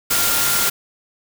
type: tone in noise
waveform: sine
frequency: 1397 Hz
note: F6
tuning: in tune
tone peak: -26 dBFS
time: 0.1-0.7 s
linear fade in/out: 10 ms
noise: white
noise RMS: -18 dBFS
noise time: 0.1-0.7 s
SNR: -11 dB
effects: none